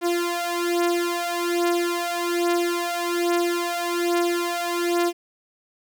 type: beating tone pair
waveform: sawtooth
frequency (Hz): 345.9 / 347.1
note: F4 / F4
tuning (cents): -17 / -11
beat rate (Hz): 1.2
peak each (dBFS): -20 / -21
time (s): 0.01-5.13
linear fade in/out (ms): 50
effects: none